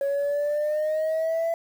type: exponential sweep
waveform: sine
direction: up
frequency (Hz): 554.4 to 670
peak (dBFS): -20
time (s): 0.01-1.54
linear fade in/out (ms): 2
effects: tanh soft clip ceiling -21 dBFS + 8-bit